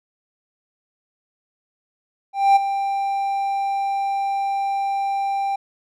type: tone with ADSR envelope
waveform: triangle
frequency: 790 Hz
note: G5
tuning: 13 cents sharp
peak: -7 dBFS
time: 2.33-5.56 s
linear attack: 230 ms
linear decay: 17 ms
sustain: -11 dB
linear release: 7 ms
effects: none